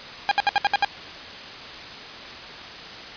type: tone bursts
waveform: sawtooth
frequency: 810 Hz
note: G#5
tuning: 43 cents flat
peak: -12 dBFS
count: 7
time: 0.29-0.847 s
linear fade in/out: 0 ms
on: 23 ms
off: 66 ms
effects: white hiss -37 dBFS RMS until 3.16 s + resampled to 11025 Hz